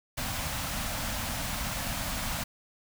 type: band-stop noise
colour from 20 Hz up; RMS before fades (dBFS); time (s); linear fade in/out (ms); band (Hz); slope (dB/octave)
pink; -33; 0.17-2.44; 10; 280 to 550; 48
effects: none